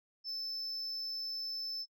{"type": "tone", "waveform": "sine", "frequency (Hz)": 5270, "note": "E8", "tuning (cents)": -1, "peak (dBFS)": -34, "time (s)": [0.24, 1.86], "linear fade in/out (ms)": 50, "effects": ["noise-tail reverb RT60 0.1 s tail -26 dB re dry", "tanh soft clip ceiling -36 dBFS"]}